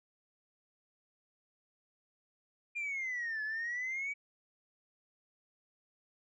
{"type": "exponential two-way sweep", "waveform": "sine", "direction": "down then up", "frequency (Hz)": [2424, 1706, 2290], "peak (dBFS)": -33, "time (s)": [2.75, 4.14], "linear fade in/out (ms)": 20, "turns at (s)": 3.43, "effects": ["tanh soft clip ceiling -32 dBFS"]}